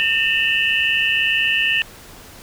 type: tone cluster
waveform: sine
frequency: 1811 / 2599 / 2739 / 2945 Hz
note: A6 / E7 / F7 / F#7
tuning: +49 / -25 / -34 / -9 cents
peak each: -21 dBFS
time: 0-1.82 s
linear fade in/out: 0 ms
effects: pink hiss -41 dBFS RMS until 2.42 s